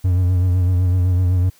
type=tone with vibrato; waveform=triangle; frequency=90.6 Hz; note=F#2; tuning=36 cents flat; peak=-11 dBFS; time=0.04-1.5 s; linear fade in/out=10 ms; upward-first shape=sine; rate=7.9 Hz; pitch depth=45 cents each way; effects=white hiss -53 dBFS RMS until 1.59 s